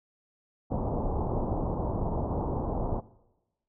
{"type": "low-pass noise", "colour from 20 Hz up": "pink", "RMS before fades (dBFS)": -30, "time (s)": [0.7, 3.01], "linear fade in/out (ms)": 20, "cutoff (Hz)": 980, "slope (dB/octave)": 48, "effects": ["noise-tail reverb RT60 1.0 s tail -20 dB re dry"]}